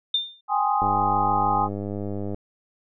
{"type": "tone with exponential decay", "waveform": "sine", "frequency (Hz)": 3605, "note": "A7", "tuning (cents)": 41, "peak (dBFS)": -17, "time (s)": [0.14, 0.41], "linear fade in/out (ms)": 5, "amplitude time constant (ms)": 58}
{"type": "chord", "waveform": "sine", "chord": "Ab major seventh", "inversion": "third", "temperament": "equal", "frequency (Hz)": [784, 830.6, 1046.5, 1244.5], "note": ["G5", "Ab5", "C6", "Eb6"], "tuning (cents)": [0, 0, 0, 0], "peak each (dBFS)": [-26, -22, -28, -26], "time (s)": [0.48, 1.69], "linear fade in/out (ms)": 50}
{"type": "click train", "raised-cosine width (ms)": 2, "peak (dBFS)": -18, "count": 155, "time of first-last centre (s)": [0.82, 2.345], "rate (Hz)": 101}
{"effects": []}